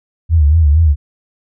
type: tone with vibrato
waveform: sine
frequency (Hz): 77.3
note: D#2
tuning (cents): -11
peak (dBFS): -6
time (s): 0.29-0.96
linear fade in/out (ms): 50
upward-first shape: sine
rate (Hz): 4.3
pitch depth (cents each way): 130
effects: none